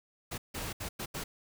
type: noise bursts at uneven times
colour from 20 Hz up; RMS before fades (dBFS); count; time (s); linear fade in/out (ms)
pink; -38; 5; 0.31-0.38 / 0.54-0.73 / 0.8-0.89 / 0.99-1.06 / 1.14-1.24; 10
effects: none